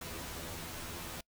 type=noise with comb filter; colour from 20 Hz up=pink; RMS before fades=-43 dBFS; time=0.01-1.21 s; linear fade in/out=5 ms; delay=12 ms; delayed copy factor=+0.9; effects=noise-tail reverb RT60 0.1 s tail -25 dB re dry